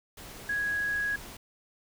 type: tone in noise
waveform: sine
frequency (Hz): 1661.2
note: G#6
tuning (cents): 0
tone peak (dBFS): -27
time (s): 0.49-1.16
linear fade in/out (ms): 5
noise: pink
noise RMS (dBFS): -45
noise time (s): 0.17-1.37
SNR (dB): +15
effects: none